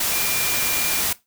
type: tone in noise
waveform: sine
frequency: 2393 Hz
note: D7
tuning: 32 cents sharp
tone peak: -29 dBFS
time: 0.12-1.01 s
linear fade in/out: 5 ms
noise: white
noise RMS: -22 dBFS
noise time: 0-1.13 s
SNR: -10 dB
effects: noise-tail reverb RT60 0.2 s tail -18 dB re dry